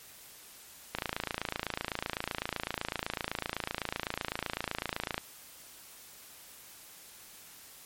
click train, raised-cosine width 0.3 ms, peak -15 dBFS, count 119, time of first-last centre 0.95-5.179 s, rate 27.9 Hz, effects white hiss -52 dBFS RMS until 7.85 s + MP3 64 kbps

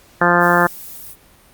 harmonic tone, 174.61 Hz, F3, in tune, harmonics 1 / 2 / 3 / 4 / 5 / 6 / 7 / 8 / 9 / 10, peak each -20 / -20 / -20 / -20 / -20 / -20 / -20 / -20 / -20 / -20 dBFS, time 0.21-0.67 s, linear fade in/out 5 ms
violet noise, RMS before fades -34 dBFS, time 0.39-1.16 s, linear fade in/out 50 ms
effects pink hiss -49 dBFS RMS until 1.53 s + Opus 48 kbps

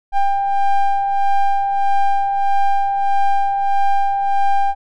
triangle ring-modulated tone, 397.8 Hz, G4, 25 cents sharp, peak -7 dBFS, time 0.12-4.75 s, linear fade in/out 50 ms, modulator 397 Hz, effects none

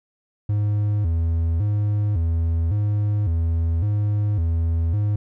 triangle tone with vibrato, 92.7 Hz, F#2, 4 cents sharp, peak -16 dBFS, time 0.49-5.16 s, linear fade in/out 5 ms, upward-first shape square, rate 0.9 Hz, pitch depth 200 cents each way, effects none

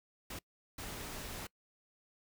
pink noise bursts at uneven times, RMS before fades -44 dBFS, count 2, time 0.3-0.39 / 0.78-1.47 s, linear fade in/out 5 ms, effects noise-tail reverb RT60 0.1 s tail -24 dB re dry

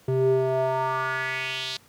square tone with band-pass filter sweep, 130.81 Hz, C3, in tune, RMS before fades -25 dBFS, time 0.08-1.77 s, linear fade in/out 2 ms, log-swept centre 280 to 4200 Hz, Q 3.3, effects pink hiss -56 dBFS RMS until 1.88 s + high-pass 80 Hz 12 dB/octave

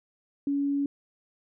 sine tone, 282 Hz, C#4, 30 cents sharp, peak -24 dBFS, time 0.47-0.86 s, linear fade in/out 2 ms, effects none

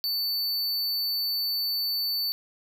square tone, 4500 Hz, C#8, 25 cents sharp, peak -26 dBFS, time 0.04-2.32 s, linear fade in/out 0 ms, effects none

